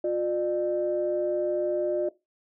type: tone pair together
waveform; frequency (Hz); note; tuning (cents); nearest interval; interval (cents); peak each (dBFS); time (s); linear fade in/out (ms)
sine; 355.9 / 602; F4 / D5; +33 / +43; major sixth; 910; -26; 0.04-2.09; 5
effects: noise-tail reverb RT60 0.2 s tail -17 dB re dry + tanh soft clip ceiling -16 dBFS